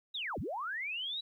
sine linear two-way sweep, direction down then up, 3951 to 50.3 to 3951 Hz, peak -35 dBFS, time 0.14-1.21 s, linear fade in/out 10 ms, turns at 0.39 s, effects 12-bit

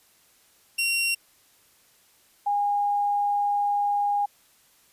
sawtooth / sine tone pair in turn, 2746 / 816.4 Hz, F7 / G#5, -30 / -30 cents, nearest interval octave + major sixth, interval 2100 cents, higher first, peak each -19 / -21 dBFS, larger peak first, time 0.78-1.15 / 2.46-4.26 s, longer second, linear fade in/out 10 ms, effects white hiss -60 dBFS RMS until 4.92 s + resampled to 32000 Hz

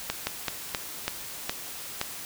slowing click train, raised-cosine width 0.2 ms, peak -9 dBFS, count 7, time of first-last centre 0.1-2.014 s, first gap 170 ms, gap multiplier 1.25, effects white hiss -39 dBFS RMS until 2.25 s

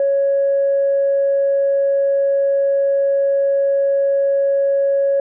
sine tone, 554.4 Hz, C#5, in tune, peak -12 dBFS, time 0-5.2 s, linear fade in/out 2 ms, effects tanh soft clip ceiling -9 dBFS

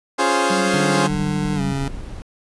15% pulse chord, Db major seventh, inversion none, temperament equal, 277.2 / 349.2 / 415.3 / 523.3 Hz, Db4 / F4 / Ab4 / C5, 0 / 0 / 0 / 0 cents, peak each -16 dBFS, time 0.18-1.08 s, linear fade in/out 20 ms
sine tone with tremolo, 191.4 Hz, G3, 41 cents flat, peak -20 dBFS, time 0.5-1.73 s, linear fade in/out 5 ms, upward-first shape triangle, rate 13 Hz, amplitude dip 40%
25% pulse tone with pitch glide, 149.2 to 137.61 Hz, D3 to C#3, +28 to -12 cents, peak -18 dBFS, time 0.74-1.88 s, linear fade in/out 0 ms, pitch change -140 cents, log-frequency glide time 1.55-1.61 s
brown noise, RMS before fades -31 dBFS, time 1.1-2.22 s, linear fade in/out 0 ms
effects resampled to 24000 Hz

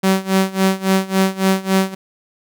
sawtooth tone with tremolo, 191 Hz, G3, 45 cents flat, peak -7 dBFS, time 0.03-1.95 s, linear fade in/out 10 ms, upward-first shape sine, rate 3.6 Hz, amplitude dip 90%, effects none

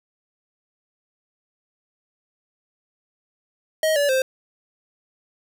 square tone with pitch steps, 630 / 574.4 / 523.7 Hz, D#5 / D5 / C5, +21 / -39 / +1 cents, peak -18 dBFS, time 3.83-4.22 s, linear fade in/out 2 ms, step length 130 ms, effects none

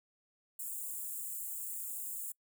white high-pass noise, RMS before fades -41 dBFS, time 0.59-2.32 s, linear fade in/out 5 ms, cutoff 7100 Hz, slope 96 dB/octave, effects noise-tail reverb RT60 0.1 s tail -25 dB re dry

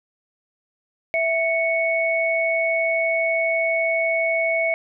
sine tone pair together, 659.1 / 2217 Hz, E5 / C#7, 0 / 0 cents, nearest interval octave + major sixth, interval 2100 cents, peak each -21 dBFS, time 1.14-4.74 s, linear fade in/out 0 ms, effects none

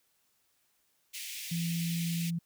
pink high-pass noise, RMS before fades -41 dBFS, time 1.13-2.31 s, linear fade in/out 20 ms, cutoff 2100 Hz, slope 48 dB/octave
sine tone, 168.5 Hz, E3, 38 cents sharp, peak -30 dBFS, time 1.51-2.39 s, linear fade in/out 10 ms
effects white hiss -73 dBFS RMS until 2.45 s

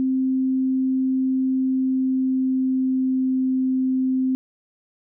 sine tone with pitch glide, 261.6 to 259.9 Hz, C4 to C4, 0 to -11 cents, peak -18 dBFS, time 0-4.35 s, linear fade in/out 0 ms, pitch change -11 cents, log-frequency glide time 1.54-3.41 s, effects none

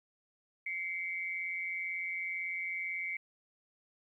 sine tone pair together, 2093 / 2271 Hz, C7 / C#7, 0 / +41 cents, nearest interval minor second, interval 141 cents, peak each -37 / -38 dBFS, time 0.66-3.17 s, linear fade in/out 5 ms, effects 12-bit

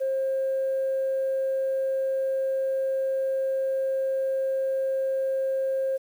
sine tone, 533 Hz, C5, 32 cents sharp, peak -22 dBFS, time 0-5.98 s, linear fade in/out 20 ms, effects tanh soft clip ceiling -20 dBFS + 9-bit

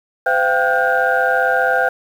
sine tone cluster, 511 / 684 / 779 / 1439 / 1576 Hz, C5 / F5 / G5 / F#6 / G6, -41 / -36 / -11 / -49 / +9 cents, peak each -19 dBFS, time 0.26-1.89 s, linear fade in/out 5 ms, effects tanh soft clip ceiling -4 dBFS + 7-bit

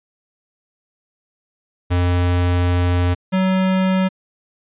square tone pair in turn, 88.7 / 187.95 Hz, F2 / F#3, +27 / +27 cents, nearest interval octave + minor second, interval 1300 cents, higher second, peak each -15 dBFS, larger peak neither, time 1.9-3.15 / 3.32-4.09 s, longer first, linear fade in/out 20 ms, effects resampled to 8000 Hz

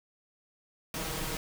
pink noise with comb filter, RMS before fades -35 dBFS, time 0.94-1.37 s, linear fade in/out 2 ms, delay 6.3 ms, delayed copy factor +0.65, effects none

